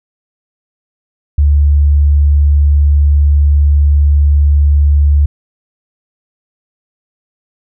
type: tone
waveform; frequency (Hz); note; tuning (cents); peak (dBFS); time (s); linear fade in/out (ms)
sine; 72.5; D2; -22; -5; 1.38-5.26; 5
effects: none